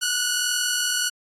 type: tone pair together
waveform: 10% pulse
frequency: 1446 / 1487.5 Hz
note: F#6 / F#6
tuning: -40 / +9 cents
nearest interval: unison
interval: 49 cents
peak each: -16 dBFS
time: 0.01-1.1 s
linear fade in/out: 20 ms
effects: AAC 48 kbps